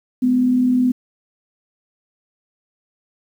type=tone pair together; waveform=sine; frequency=212.7 / 251.9 Hz; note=G#3 / B3; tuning=+42 / +34 cents; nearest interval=minor third; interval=292 cents; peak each=-25 / -13 dBFS; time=0.22-0.92 s; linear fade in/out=10 ms; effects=8-bit